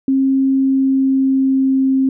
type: tone with pitch glide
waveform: sine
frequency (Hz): 268.1 to 265.8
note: C4 to C4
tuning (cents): +42 to +27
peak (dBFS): -11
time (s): 0.08-2.09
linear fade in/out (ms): 2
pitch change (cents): -15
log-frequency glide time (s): 0.54-1.97
effects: none